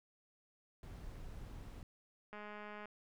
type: noise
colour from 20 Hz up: brown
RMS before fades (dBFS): -49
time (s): 0.83-1.83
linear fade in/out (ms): 2
type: click train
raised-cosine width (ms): 0.5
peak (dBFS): -35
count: 111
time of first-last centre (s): 2.33-2.856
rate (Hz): 209
effects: none